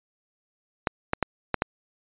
clicks, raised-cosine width 0.5 ms, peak -7 dBFS, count 5, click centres 0.872 / 1.134 / 1.227 / 1.543 / 1.621 s, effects resampled to 8000 Hz

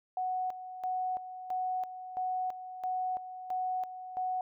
sine tone with tremolo, 740 Hz, F#5, in tune, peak -30 dBFS, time 0.17-4.41 s, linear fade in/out 2 ms, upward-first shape square, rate 1.5 Hz, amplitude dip 70%, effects none

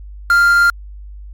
triangle tone with quantisation, 1396.9 Hz, F6, in tune, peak -6 dBFS, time 0.3-0.7 s, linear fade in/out 2 ms, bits 4, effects added 50 Hz sine -30 dBFS peak until 1.33 s + MP3 64 kbps

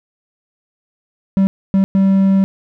triangle tone bursts at uneven times, 193.6 Hz, G3, 21 cents flat, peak -7 dBFS, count 3, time 1.37-1.47 / 1.74-1.84 / 1.95-2.44 s, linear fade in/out 0 ms, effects none

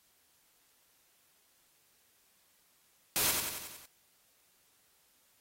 white noise with echo, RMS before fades -30 dBFS, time 3.16-3.31 s, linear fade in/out 0 ms, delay 91 ms, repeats 6, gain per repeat -4 dB, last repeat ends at 3.856 s, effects white hiss -69 dBFS RMS until 5.4 s + AAC 48 kbps

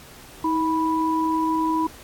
sine tone pair together, 318.4 / 984.9 Hz, D#4 / B5, +40 / -5 cents, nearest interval octave + minor sixth, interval 1955 cents, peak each -22 dBFS, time 0.44-1.87 s, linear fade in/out 5 ms, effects pink hiss -45 dBFS RMS until 2.03 s + AAC 64 kbps

